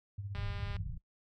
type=tone with tremolo; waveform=sine; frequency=100 Hz; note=G2; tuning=35 cents sharp; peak=-36 dBFS; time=0.18-0.85 s; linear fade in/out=5 ms; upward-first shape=sine; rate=16 Hz; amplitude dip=60%
type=click train; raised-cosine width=0.3 ms; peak=-32 dBFS; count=85; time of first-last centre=0.35-0.766 s; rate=202 Hz
type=low-pass noise; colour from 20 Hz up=pink; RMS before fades=-40 dBFS; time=0.35-0.98 s; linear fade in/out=5 ms; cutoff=160 Hz; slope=48 dB/octave
effects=noise-tail reverb RT60 0.1 s tail -22 dB re dry